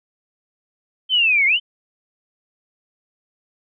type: linear two-way sweep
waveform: sine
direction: down then up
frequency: 3136 to 2092 to 3136 Hz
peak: -13 dBFS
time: 1.09-1.6 s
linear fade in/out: 50 ms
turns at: 1.46 s
effects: none